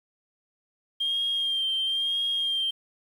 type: tone with vibrato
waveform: sine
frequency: 3200 Hz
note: G7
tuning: 35 cents sharp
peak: -23 dBFS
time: 1-2.71 s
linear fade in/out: 10 ms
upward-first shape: sine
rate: 1 Hz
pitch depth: 32 cents each way
effects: tanh soft clip ceiling -20 dBFS + 9-bit